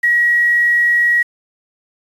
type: tone with quantisation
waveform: sine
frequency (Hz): 1909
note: A#6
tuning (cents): +41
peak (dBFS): -10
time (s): 0.03-1.23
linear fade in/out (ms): 10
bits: 6
effects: resampled to 32000 Hz